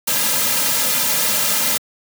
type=noise with comb filter; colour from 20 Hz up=white; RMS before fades=-18 dBFS; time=0.07-1.78 s; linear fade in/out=10 ms; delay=2.7 ms; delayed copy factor=-0.85; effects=high-pass 150 Hz 12 dB/octave